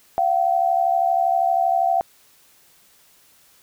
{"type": "tone pair together", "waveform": "sine", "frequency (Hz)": [689.4, 762], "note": ["F5", "G5"], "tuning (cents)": [-23, -49], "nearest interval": "major second", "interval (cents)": 174, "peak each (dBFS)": -19, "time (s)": [0.18, 2.01], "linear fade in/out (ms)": 0, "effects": ["white hiss -55 dBFS RMS until 3.62 s"]}